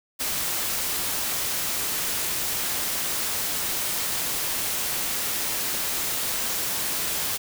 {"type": "noise", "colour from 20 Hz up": "white", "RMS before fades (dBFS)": -27, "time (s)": [0.19, 7.38], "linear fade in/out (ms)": 20, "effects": []}